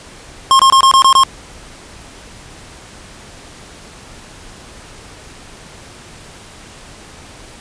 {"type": "tone bursts", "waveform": "square", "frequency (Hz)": 1070, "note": "C6", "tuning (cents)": 38, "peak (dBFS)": -6, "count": 7, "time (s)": [0.51, 1.235], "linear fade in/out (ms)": 0, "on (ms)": 83, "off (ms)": 24, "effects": ["pink hiss -37 dBFS RMS until 7.6 s", "resampled to 22050 Hz"]}